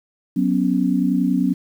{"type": "chord", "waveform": "sine", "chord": "F# suspended fourth", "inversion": "none", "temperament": "equal", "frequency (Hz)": [185, 246.9, 277.2], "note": ["F#3", "B3", "C#4"], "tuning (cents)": [0, 0, 0], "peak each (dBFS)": -20, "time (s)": [0.36, 1.54], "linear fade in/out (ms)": 10, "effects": ["8-bit"]}